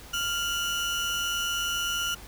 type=tone pair together; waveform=30% pulse; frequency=1395.4 / 2951 Hz; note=F6 / F#7; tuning=-2 / -5 cents; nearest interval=octave + minor second; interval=1297 cents; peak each=-27 dBFS; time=0.13-2.15 s; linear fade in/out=10 ms; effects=added 50 Hz sine -46 dBFS peak until 2.27 s + pink hiss -47 dBFS RMS until 2.27 s